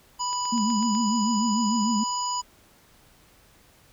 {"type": "harmonic tone", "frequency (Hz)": 987.8, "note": "B5", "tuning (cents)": 0, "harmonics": [1, 3, 5, 7], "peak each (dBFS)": [-27, -39, -34, -32], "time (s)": [0.19, 2.42], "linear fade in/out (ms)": 20}
{"type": "click train", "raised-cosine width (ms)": 0.2, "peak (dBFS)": -25, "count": 6, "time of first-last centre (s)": [0.33, 0.951], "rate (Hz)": 8.05}
{"type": "tone with vibrato", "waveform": "sine", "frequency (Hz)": 220, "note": "A3", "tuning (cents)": 0, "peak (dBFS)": -22, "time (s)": [0.52, 2.04], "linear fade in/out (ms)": 10, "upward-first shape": "triangle", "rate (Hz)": 6.7, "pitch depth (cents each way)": 150}
{"effects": ["pink hiss -57 dBFS RMS until 3.92 s"]}